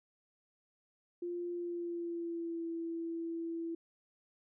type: tone with pitch glide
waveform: sine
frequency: 349.2 to 332.5 Hz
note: F4 to E4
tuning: 0 to +15 cents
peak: -36 dBFS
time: 1.22-3.75 s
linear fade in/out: 5 ms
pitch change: -85 cents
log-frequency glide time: 1.52-2.66 s
effects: none